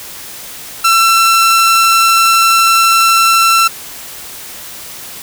sawtooth tone, 1344 Hz, E6, 33 cents sharp, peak -3 dBFS, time 0.84-3.68 s, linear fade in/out 10 ms, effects white hiss -29 dBFS RMS until 5.22 s

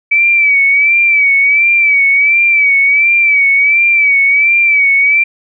sine tone with vibrato, 2295 Hz, D7, 40 cents flat, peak -6 dBFS, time 0.11-5.24 s, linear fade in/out 10 ms, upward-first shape sine, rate 1.4 Hz, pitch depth 64 cents each way, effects none

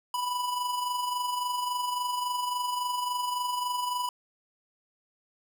square tone with amplitude modulation, 987.8 Hz, B5, in tune, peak -27 dBFS, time 0.14-4.09 s, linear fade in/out 2 ms, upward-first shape sine, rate 23.6 Hz, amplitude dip 45%, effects none

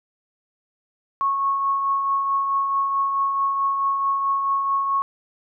sine tone with tremolo, 1100 Hz, C#6, 14 cents flat, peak -17 dBFS, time 1.21-5.02 s, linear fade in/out 0 ms, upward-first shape triangle, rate 4.6 Hz, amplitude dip 40%, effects none

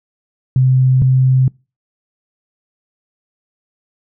sine tone pair in turn, 129.6 / 130.12 Hz, C3 / C3, -16 / -9 cents, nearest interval unison, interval 7 cents, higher second, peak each -8 dBFS, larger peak neither, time 0.56-1.02 / 1.02-1.48 s, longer neither, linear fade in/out 2 ms, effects noise-tail reverb RT60 0.3 s tail -26 dB re dry

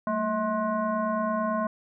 sine tone with frequency modulation, 643 Hz, E5, 43 cents flat, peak -24 dBFS, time 0.07-1.67 s, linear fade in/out 2 ms, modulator 419 Hz, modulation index 1.4, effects none

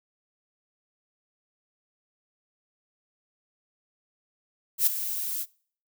violet noise with ADSR envelope, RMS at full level -19 dBFS, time 4.78-5.46 s, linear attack 87 ms, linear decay 11 ms, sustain -12 dB, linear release 41 ms, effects noise-tail reverb RT60 0.5 s tail -24 dB re dry

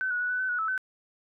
sine tone with pitch steps, 1523 / 1461 / 1473 / 1492 / 1519 / 1462 / 1307 / 1520 Hz, F#6 / F#6 / F#6 / F#6 / F#6 / F#6 / E6 / F#6, +50 / -22 / -8 / +14 / +45 / -21 / -15 / +46 cents, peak -26 dBFS, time 0.01-0.778 s, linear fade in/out 0 ms, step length 96 ms, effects none

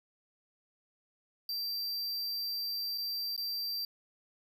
square tone with dropouts, 4699 Hz, D8, in tune, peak -34 dBFS, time 1.49-3.85 s, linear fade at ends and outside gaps 2 ms, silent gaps 2.977-2.981 / 3.364-3.377 s, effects none

